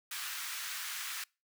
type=high-pass noise; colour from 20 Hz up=pink; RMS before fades=-40 dBFS; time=0.11-1.24 s; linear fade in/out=5 ms; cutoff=1300 Hz; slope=24 dB/octave; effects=noise-tail reverb RT60 0.3 s tail -26 dB re dry